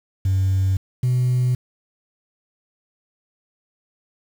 sine tone pair in turn, 95.5 / 125.45 Hz, G2 / B2, -45 / +28 cents, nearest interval perfect fourth, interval 473 cents, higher second, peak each -14 dBFS, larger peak neither, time 0.25-0.77 / 1.03-1.55 s, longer neither, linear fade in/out 5 ms, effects tanh soft clip ceiling -14 dBFS + 7-bit

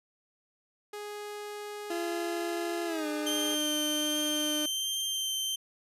sawtooth tone, 415.3 Hz, G#4, in tune, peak -34 dBFS, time 0.93-3.55 s, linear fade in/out 5 ms
30% pulse tone with pitch glide, 342 to 301.2 Hz, F4 to D4, -36 to +44 cents, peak -29 dBFS, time 1.9-4.66 s, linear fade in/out 5 ms, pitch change -220 cents, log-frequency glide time 2.86-3.07 s
sawtooth tone with vibrato, 3136 Hz, G7, in tune, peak -27 dBFS, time 3.26-5.56 s, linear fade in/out 10 ms, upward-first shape sine, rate 1.3 Hz, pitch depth 12 cents each way
effects resampled to 32000 Hz

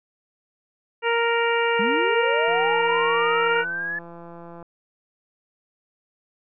harmonic tone, 466.2 Hz, A#4, in tune, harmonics 1 / 2 / 3 / 4 / 5 / 6, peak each -22 / -25 / -27 / -28 / -29 / -30 dBFS, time 1.02-3.65 s, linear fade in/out 50 ms
sine linear sweep, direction up, 188.5 to 1730 Hz, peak -25 dBFS, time 1.79-3.99 s, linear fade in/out 5 ms
click train, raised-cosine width 1 ms, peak -28 dBFS, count 366, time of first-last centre 2.48-4.627 s, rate 170 Hz
effects none

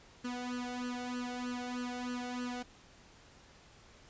sawtooth tone with flanger, 246.9 Hz, B3, in tune, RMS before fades -39 dBFS, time 0.24-2.63 s, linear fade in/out 10 ms, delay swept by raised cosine 0.67 to 1.41 ms, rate 3.2 Hz, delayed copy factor +0.9, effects pink hiss -59 dBFS RMS until 4.09 s + resampled to 16000 Hz

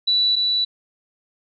sine tone pair in turn, 3951 / 3951 Hz, B7 / B7, 0 / 0 cents, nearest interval unison, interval 0 cents, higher neither, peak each -15 / -17 dBFS, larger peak first, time 0.07-0.36 / 0.36-0.65 s, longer neither, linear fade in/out 10 ms, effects none

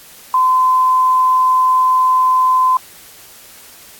sine tone, 1025 Hz, C6, 36 cents flat, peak -9 dBFS, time 0.34-2.77 s, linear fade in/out 2 ms, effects white hiss -40 dBFS RMS until 3.99 s + AAC 64 kbps

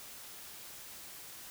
silence, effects white hiss -49 dBFS RMS until 1.5 s

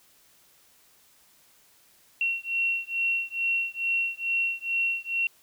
sine beating tone pair, 2728 / 2730.3 Hz, F7 / F7, -41 / -40 cents, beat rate 2.3 Hz, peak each -28 dBFS, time 2.21-5.27 s, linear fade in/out 2 ms, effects white hiss -60 dBFS RMS until 5.42 s

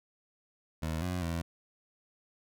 20% pulse tone with pitch steps, 80 / 90.1 / 83.7 Hz, D#2 / F#2 / E2, +49 / -45 / +27 cents, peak -27 dBFS, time 0.82-1.42 s, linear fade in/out 10 ms, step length 200 ms, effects none

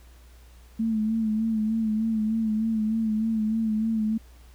sine tone with vibrato, 220 Hz, A3, in tune, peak -22 dBFS, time 0.79-4.18 s, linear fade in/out 10 ms, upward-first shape sine, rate 3.3 Hz, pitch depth 45 cents each way, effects added 60 Hz sine -48 dBFS peak until 4.54 s + pink hiss -58 dBFS RMS until 4.54 s

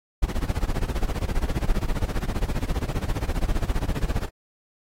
brown noise with tremolo, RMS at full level -21 dBFS, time 0.22-4.29 s, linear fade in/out 10 ms, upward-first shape sine, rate 15 Hz, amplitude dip 90%, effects AAC 48 kbps

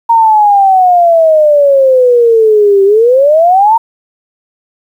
sine exponential two-way sweep, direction down then up, 932.3 to 387.5 to 932.3 Hz, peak -3 dBFS, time 0.09-3.78 s, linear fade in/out 10 ms, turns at 2.84 s, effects 7-bit

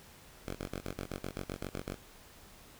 5% pulse tone bursts, 46.96 Hz, F#1, 26 cents sharp, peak -26 dBFS, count 12, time 0.46-1.952 s, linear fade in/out 20 ms, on 95 ms, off 32 ms, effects pink hiss -56 dBFS RMS until 2.79 s

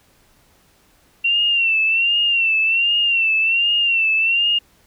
sine tone with vibrato, 2730 Hz, F7, 40 cents flat, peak -14 dBFS, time 1.24-4.59 s, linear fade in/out 10 ms, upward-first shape sine, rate 1.3 Hz, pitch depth 73 cents each way, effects pink hiss -56 dBFS RMS until 4.86 s

